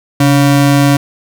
square ring-modulated tone, 210.6 Hz, G#3, 24 cents sharp, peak -4 dBFS, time 0.2-0.97 s, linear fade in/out 5 ms, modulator 75.2 Hz, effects none

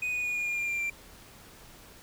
triangle tone with pitch steps, 2489 / 2470 / 2452 / 2434 / 2415 / 2397 / 2379 / 2362 Hz, D#7 / D#7 / D#7 / D#7 / D7 / D7 / D7 / D7, 0 / -13 / -26 / -39 / +48 / +35 / +22 / +9 cents, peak -27 dBFS, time 0.02-0.9 s, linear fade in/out 5 ms, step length 110 ms, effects pink hiss -52 dBFS RMS until 2.02 s

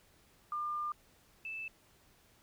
sine tone pair in turn, 1200 / 2635 Hz, D6 / E7, +37 / -1 cents, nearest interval octave + major second, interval 1362 cents, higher second, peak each -34 / -39 dBFS, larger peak first, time 0.52-0.92 / 1.45-1.68 s, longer first, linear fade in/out 2 ms, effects pink hiss -66 dBFS RMS until 2.42 s

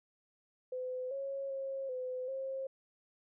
sine tone with pitch steps, 508 / 548 / 540 / 508 / 534 Hz, B4 / C#5 / C#5 / B4 / C5, +49 / -20 / -45 / +49 / +35 cents, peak -36 dBFS, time 0.72-2.67 s, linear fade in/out 5 ms, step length 390 ms, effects none

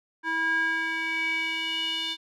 square tone with band-pass filter sweep, 325.1 Hz, E4, 24 cents flat, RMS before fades -28 dBFS, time 0.23-2.17 s, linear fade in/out 50 ms, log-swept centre 1400 to 3400 Hz, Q 5.8, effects none

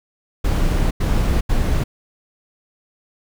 brown noise bursts at uneven times, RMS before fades -17 dBFS, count 3, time 0.44-0.91 / 1-1.41 / 1.49-1.84 s, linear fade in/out 10 ms, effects none

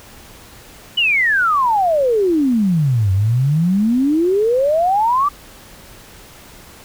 sine exponential two-way sweep, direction down then up, 3013 to 92.5 to 1193 Hz, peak -12 dBFS, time 0.97-5.29 s, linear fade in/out 10 ms, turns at 3.12 s, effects pink hiss -41 dBFS RMS until 6.84 s

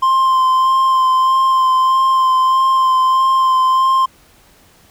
triangle tone with vibrato, 1046.5 Hz, C6, in tune, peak -8 dBFS, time 0.02-4.06 s, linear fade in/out 10 ms, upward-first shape sine, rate 1.6 Hz, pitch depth 16 cents each way, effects pink hiss -49 dBFS RMS until 4.9 s

